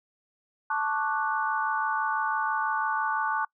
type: chord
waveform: sine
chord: D major seventh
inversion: second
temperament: equal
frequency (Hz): 880 / 1108.7 / 1174.7 / 1480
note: A5 / C#6 / D6 / F#6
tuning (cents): 0 / 0 / 0 / 0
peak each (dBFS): -29 / -32 / -32 / -30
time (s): 0.7-3.45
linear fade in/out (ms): 5
effects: noise-tail reverb RT60 0.1 s tail -25 dB re dry